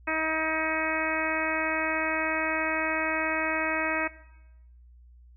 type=harmonic tone; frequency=316.9 Hz; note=D#4; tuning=32 cents sharp; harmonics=1 / 2 / 3 / 4 / 5 / 6 / 7 / 8; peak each=-34 / -34 / -34 / -34 / -34 / -34 / -34 / -34 dBFS; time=0.07-4.08 s; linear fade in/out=10 ms; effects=noise-tail reverb RT60 0.9 s tail -17 dB re dry + added 60 Hz sine -50 dBFS peak until 5.36 s